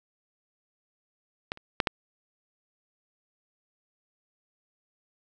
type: clicks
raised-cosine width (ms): 0.3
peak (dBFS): -14 / -30 / -6 / -7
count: 4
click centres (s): 1.519 / 1.574 / 1.802 / 1.872
effects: none